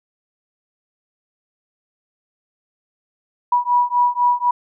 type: beating tone pair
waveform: sine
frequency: 972 / 976 Hz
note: B5 / B5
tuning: -28 / -21 cents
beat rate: 4 Hz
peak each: -17 dBFS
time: 3.52-4.51 s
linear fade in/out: 5 ms
effects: none